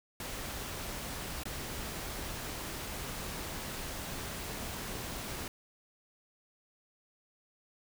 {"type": "noise with dropouts", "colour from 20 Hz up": "pink", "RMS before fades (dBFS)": -40, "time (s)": [0.2, 5.48], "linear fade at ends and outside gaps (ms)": 2, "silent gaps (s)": [1.435, 1.454], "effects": []}